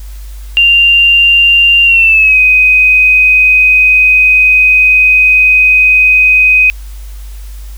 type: tone with pitch glide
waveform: sine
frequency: 2784 to 2509 Hz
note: F7 to D#7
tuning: -6 to +14 cents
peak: -3 dBFS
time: 0.57-6.7 s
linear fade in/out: 0 ms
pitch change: -180 cents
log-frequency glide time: 1.84-2.39 s
effects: added 50 Hz sine -23 dBFS peak until 7.77 s + white hiss -40 dBFS RMS until 7.77 s